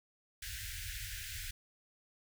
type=band-stop noise; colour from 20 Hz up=pink; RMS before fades=-43 dBFS; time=0.42-1.51 s; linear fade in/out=5 ms; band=110 to 1500 Hz; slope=96 dB/octave; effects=none